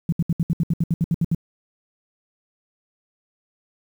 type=tone bursts; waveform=sine; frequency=166.2 Hz; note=E3; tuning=15 cents sharp; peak=-16 dBFS; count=13; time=0.09-1.348 s; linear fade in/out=2 ms; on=34 ms; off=68 ms; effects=8-bit